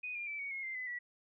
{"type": "tone with pitch steps", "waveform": "sine", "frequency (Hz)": [2489, 2403, 2320, 2239, 2162, 2087, 2015, 1944.9], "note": ["D#7", "D7", "D7", "C#7", "C#7", "C7", "B6", "B6"], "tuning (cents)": [0, 39, -22, 17, -44, -5, 34, -27], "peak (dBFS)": -38, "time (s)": [0.03, 0.99], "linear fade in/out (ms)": 10, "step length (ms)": 120, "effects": []}